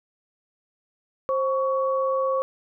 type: tone pair together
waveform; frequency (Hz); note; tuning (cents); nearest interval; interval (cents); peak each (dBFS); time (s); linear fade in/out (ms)
sine; 529 / 1120.9; C5 / C#6; +19 / +19; octave + minor second; 1300; -22 / -26; 1.29-2.42; 0
effects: none